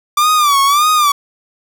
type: tone with vibrato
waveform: 45% pulse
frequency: 1171 Hz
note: D6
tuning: 5 cents flat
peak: -9 dBFS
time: 0.17-1.12 s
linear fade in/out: 5 ms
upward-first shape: sine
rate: 1.7 Hz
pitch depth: 110 cents each way
effects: none